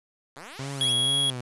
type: exponential sweep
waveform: 5% pulse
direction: up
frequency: 125 to 3200 Hz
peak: -29 dBFS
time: 0.36-0.93 s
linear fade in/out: 5 ms
type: tone with vibrato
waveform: sawtooth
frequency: 130.81 Hz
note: C3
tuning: in tune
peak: -28 dBFS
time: 0.59-1.41 s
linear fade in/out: 5 ms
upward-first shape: sine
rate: 2.1 Hz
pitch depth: 120 cents each way
type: tone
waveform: square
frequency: 3322 Hz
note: G#7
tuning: in tune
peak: -22 dBFS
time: 0.81-1.3 s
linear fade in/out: 0 ms
effects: resampled to 24000 Hz + 9-bit